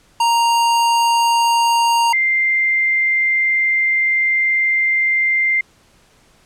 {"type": "tone pair in turn", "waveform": ["square", "sine"], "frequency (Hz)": [932.3, 2093], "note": ["A#5", "C7"], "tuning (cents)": [0, 0], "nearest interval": "octave + major second", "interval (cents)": 1400, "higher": "second", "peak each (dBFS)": [-13, -13], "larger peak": "neither", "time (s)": [[0.2, 2.13], [2.13, 5.61]], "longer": "second", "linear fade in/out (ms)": 5, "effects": ["pink hiss -53 dBFS RMS until 6.45 s", "low-pass 10000 Hz 12 dB/octave"]}